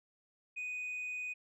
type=tone; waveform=sine; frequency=2489 Hz; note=D#7; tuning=in tune; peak=-35 dBFS; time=0.56-1.34 s; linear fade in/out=20 ms; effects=tanh soft clip ceiling -36 dBFS